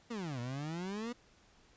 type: exponential two-way sweep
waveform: 30% pulse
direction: down then up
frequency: 246.9 to 117.5 to 246.9 Hz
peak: -35 dBFS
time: 0.1-1.13 s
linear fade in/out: 10 ms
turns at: 0.4 s
effects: pink hiss -65 dBFS RMS until 1.76 s + resampled to 16000 Hz